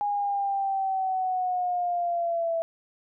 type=linear sweep; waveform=sine; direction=down; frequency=824 to 659.3 Hz; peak=-24 dBFS; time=0.01-2.62 s; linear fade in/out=0 ms; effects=none